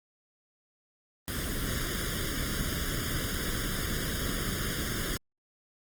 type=noise with comb filter; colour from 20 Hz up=pink; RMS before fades=-32 dBFS; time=1.28-5.17 s; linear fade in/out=0 ms; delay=0.59 ms; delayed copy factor=+0.95; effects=Opus 24 kbps